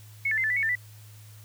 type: tone with pitch steps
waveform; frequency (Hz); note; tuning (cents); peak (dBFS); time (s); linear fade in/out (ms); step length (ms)
sine; 2196 / 1758 / 2073 / 1751 / 1979 / 2215 / 1789 / 1974; C#7 / A6 / C7 / A6 / B6 / C#7 / A6 / B6; -17 / -2 / -17 / -9 / +3 / -2 / +28 / -1; -23; 0.25-0.754; 5; 63
effects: added 106 Hz sine -46 dBFS peak until 1.44 s + white hiss -55 dBFS RMS until 1.44 s